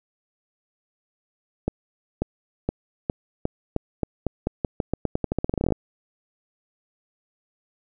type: accelerating click train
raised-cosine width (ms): 2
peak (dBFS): -9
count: 27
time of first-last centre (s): 1.68-5.723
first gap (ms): 540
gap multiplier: 0.87
effects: none